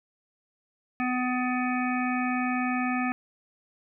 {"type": "harmonic tone", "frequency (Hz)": 250.9, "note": "B3", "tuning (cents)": 28, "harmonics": [1, 3, 5, 7, 9, 10], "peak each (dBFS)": [-27, -32, -34, -35, -37, -37], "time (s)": [1, 3.12], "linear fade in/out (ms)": 0, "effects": []}